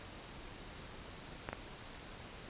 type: clicks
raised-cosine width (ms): 0.5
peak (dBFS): -23 / -23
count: 2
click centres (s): 1.489 / 1.53
effects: pink hiss -50 dBFS RMS until 2.49 s + resampled to 8000 Hz